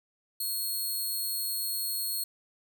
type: tone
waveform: 5% pulse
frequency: 4302 Hz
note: C8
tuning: 47 cents sharp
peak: -23 dBFS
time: 0.4-2.24 s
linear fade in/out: 5 ms
effects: none